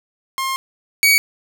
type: tone pair in turn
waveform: sawtooth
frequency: 1065 / 2257 Hz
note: C6 / C#7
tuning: +30 / +31 cents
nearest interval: octave + minor second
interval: 1301 cents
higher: second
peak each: -16 / -7 dBFS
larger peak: second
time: 0.38-0.56 / 1.03-1.18 s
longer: first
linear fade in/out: 0 ms
effects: none